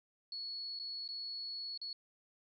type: tone with dropouts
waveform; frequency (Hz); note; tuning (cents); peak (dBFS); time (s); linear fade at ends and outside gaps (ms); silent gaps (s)
sine; 4381; C#8; -21; -40; 0.32-1.93; 2; 0.79-0.797 / 1.078-1.088 / 1.776-1.815
effects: none